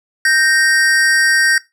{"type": "tone pair together", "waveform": "square", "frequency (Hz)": [1562.4, 1858], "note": ["G6", "A#6"], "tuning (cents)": [-6, -6], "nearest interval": "minor third", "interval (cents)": 300, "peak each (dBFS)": -14, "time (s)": [0.25, 1.58], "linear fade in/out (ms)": 2, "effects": ["noise-tail reverb RT60 0.2 s tail -18 dB re dry", "low-pass 10000 Hz 12 dB/octave"]}